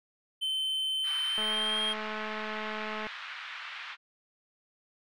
triangle tone with pitch glide, 3077 to 3219 Hz, G7 to G7, -33 to +45 cents, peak -27 dBFS, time 0.41-1.94 s, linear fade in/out 20 ms, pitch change +78 cents, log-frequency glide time 1.24-1.82 s
pink band-pass noise, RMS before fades -42 dBFS, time 1.03-3.97 s, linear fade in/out 50 ms, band 1200 to 3400 Hz, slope 24 dB/octave
click train, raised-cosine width 0.5 ms, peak -23 dBFS, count 364, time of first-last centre 1.38-3.068 s, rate 215 Hz
effects none

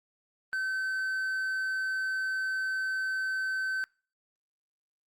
triangle tone, 1535 Hz, G6, 37 cents flat, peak -27 dBFS, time 0.53-3.84 s, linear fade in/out 0 ms, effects noise-tail reverb RT60 0.4 s tail -26 dB re dry + Opus 48 kbps

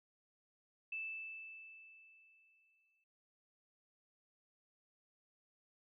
sine tone with exponential decay, 2637 Hz, E7, in tune, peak -39 dBFS, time 0.92-3.04 s, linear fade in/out 5 ms, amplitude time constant 460 ms, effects noise-tail reverb RT60 0.7 s tail -25 dB re dry

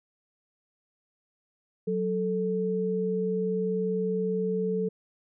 sine tone pair together, 185.03 / 439.7 Hz, F#3 / A4, 0 / -1 cents, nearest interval octave + minor third, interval 1499 cents, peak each -29 / -27 dBFS, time 1.87-4.89 s, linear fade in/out 10 ms, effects none

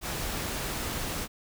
pink noise, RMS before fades -33 dBFS, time 0.01-1.28 s, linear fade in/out 50 ms, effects none

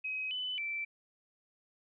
sine tone with pitch steps, 2534 / 3008 / 2333 Hz, D#7 / F#7 / D7, +31 / +28 / -12 cents, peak -34 dBFS, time 0.04-0.85 s, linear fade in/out 10 ms, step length 270 ms, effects none

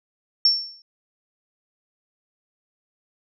sine tone with exponential decay, 5440 Hz, F8, 46 cents flat, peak -11 dBFS, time 0.45-0.82 s, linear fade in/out 2 ms, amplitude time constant 80 ms, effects none

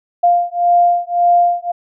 sine beating tone pair, 698.5 / 700.3 Hz, F5 / F5, 0 / +5 cents, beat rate 1.8 Hz, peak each -13 dBFS, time 0.23-1.72 s, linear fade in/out 10 ms, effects none

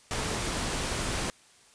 sine tone in noise, 440 Hz, A4, in tune, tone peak -41 dBFS, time 0.11-0.34 s, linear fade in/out 0 ms, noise pink, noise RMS -31 dBFS, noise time 0.11-1.3 s, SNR -13 dB, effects white hiss -58 dBFS RMS until 1.74 s + resampled to 22050 Hz

